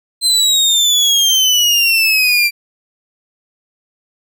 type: exponential sweep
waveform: 30% pulse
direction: down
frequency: 4122 to 2349 Hz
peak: -7 dBFS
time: 0.21-2.51 s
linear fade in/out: 50 ms
effects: none